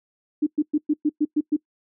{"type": "tone bursts", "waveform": "sine", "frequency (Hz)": 300, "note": "D4", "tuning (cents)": 37, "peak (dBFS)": -16, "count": 8, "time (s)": [0.42, 1.566], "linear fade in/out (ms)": 10, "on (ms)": 47, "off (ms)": 110, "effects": ["noise-tail reverb RT60 0.1 s tail -23 dB re dry"]}